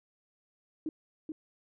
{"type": "tone with echo", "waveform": "sine", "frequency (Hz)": 313, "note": "D#4", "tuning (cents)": 10, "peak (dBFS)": -31, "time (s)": [0.86, 0.89], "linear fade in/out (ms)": 2, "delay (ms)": 430, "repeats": 1, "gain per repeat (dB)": -4, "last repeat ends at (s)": 1.32, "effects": []}